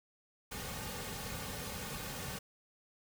pink noise with comb filter, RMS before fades -42 dBFS, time 0.51-2.39 s, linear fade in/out 10 ms, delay 3 ms, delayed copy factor -0.7, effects none

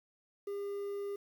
triangle tone with quantisation, 402.7 Hz, G4, 47 cents sharp, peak -34 dBFS, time 0.47-1.16 s, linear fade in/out 5 ms, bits 10, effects none

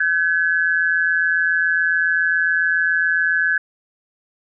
sine tone pair together, 1526 / 1693.2 Hz, G6 / G#6, -47 / +33 cents, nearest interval major second, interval 180 cents, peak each -18 dBFS, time 0-3.58 s, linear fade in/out 5 ms, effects none

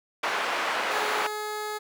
white band-pass noise, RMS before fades -28 dBFS, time 0.23-1.27 s, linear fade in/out 5 ms, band 530 to 1700 Hz, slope 12 dB/octave
15% pulse tone, 423.8 Hz, G#4, 35 cents sharp, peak -24 dBFS, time 0.9-1.79 s, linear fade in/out 20 ms
effects none

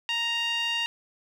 sawtooth tone with band-pass filter, 932.3 Hz, A#5, in tune, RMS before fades -28 dBFS, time 0.09-0.86 s, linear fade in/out 0 ms, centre 2900 Hz, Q 3.3, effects none

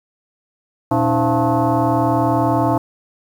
sine tone with frequency modulation, 280 Hz, C#4, 18 cents sharp, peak -13 dBFS, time 0.91-2.78 s, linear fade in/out 5 ms, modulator 200 Hz, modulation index 3.7, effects 7-bit

